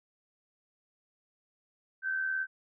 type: tone with amplitude modulation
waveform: sine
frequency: 1546 Hz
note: G6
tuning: 24 cents flat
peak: -27 dBFS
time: 2.02-2.47 s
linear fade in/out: 50 ms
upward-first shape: sine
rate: 79 Hz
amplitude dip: 50%
effects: none